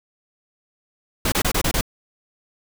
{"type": "noise bursts", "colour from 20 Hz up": "pink", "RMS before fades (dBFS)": -20, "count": 6, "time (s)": [1.25, 1.811], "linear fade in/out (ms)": 5, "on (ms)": 71, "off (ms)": 27, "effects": []}